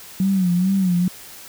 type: tone with vibrato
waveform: sine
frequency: 185 Hz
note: F#3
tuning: in tune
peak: -15 dBFS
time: 0.2-1.08 s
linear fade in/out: 2 ms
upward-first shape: sine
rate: 2.3 Hz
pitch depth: 99 cents each way
effects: white hiss -40 dBFS RMS until 1.48 s